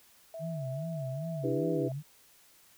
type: tone with tremolo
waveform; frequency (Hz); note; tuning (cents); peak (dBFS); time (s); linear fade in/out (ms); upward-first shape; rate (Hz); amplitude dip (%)
sine; 655; E5; -11; -38; 0.34-1.92; 2; triangle; 3.2; 25
type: tone with vibrato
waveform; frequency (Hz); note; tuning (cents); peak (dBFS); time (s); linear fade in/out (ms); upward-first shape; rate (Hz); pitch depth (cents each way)
sine; 147.5; D3; +8; -34; 0.39-2.03; 50; sine; 2.5; 220
type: chord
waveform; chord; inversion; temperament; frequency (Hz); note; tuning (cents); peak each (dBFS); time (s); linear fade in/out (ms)
sine; E minor seventh; third; equal with one note detuned; 293.7 / 329.6 / 398.8 / 493.9; D4 / E4 / G4 / B4; 0 / 0 / +30 / 0; -34; 1.43-1.89; 20
effects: white hiss -61 dBFS RMS until 2.77 s